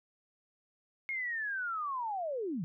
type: linear sweep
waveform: sine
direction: down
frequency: 2174 to 145.5 Hz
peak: -33 dBFS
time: 1.09-2.64 s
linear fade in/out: 0 ms
effects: none